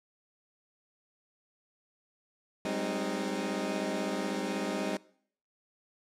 20% pulse chord, Ab major seventh, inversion third, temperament equal with one note detuned, 191.52 / 207.7 / 261.6 / 311.1 Hz, G3 / Ab3 / C4 / Eb4, -40 / 0 / 0 / 0 cents, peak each -32 dBFS, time 2.65-4.97 s, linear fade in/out 2 ms, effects noise-tail reverb RT60 0.6 s tail -22 dB re dry + low-pass 9000 Hz 12 dB/octave

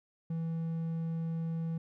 triangle tone, 164.1 Hz, E3, 8 cents flat, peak -30 dBFS, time 0.3-1.78 s, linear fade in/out 5 ms, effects none

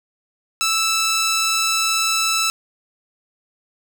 10% pulse tone, 1318.5 Hz, E6, in tune, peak -9 dBFS, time 0.61-2.5 s, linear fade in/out 0 ms, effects none

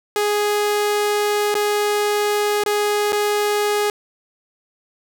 sawtooth tone with dropouts, 415.3 Hz, G#4, in tune, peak -13 dBFS, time 0.16-3.9 s, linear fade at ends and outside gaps 1 ms, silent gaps 1.542-1.552 / 2.637-2.661 / 3.122-3.128 s, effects none

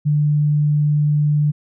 sine tone, 148.5 Hz, D3, 20 cents sharp, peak -13 dBFS, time 0.05-1.52 s, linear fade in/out 20 ms, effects none

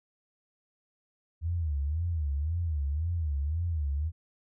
sine tone with vibrato, 77.8 Hz, D#2, in tune, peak -27 dBFS, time 1.41-4.12 s, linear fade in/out 50 ms, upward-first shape sine, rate 1.9 Hz, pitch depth 190 cents each way, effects none

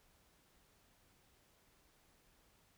silence, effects pink hiss -71 dBFS RMS until 2.77 s

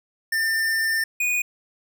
square tone pair in turn, 1796 / 2468 Hz, A6 / D#7, +35 / -15 cents, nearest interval tritone, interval 550 cents, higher second, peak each -21 dBFS, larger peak neither, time 0.32-1.04 / 1.2-1.42 s, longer first, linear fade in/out 5 ms, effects none

